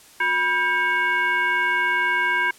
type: tone with frequency modulation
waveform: sine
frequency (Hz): 1593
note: G6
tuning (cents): +27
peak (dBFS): -18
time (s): 0.2-2.51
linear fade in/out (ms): 5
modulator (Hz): 616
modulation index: 1.1
effects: white hiss -49 dBFS RMS until 2.58 s + low-pass 12000 Hz 12 dB/octave